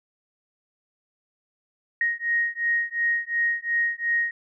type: beating tone pair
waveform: sine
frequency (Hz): 1871 / 1873.8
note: A#6 / A#6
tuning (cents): +6 / +8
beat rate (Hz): 2.8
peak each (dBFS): -25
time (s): 2.01-4.31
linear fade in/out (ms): 2
effects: none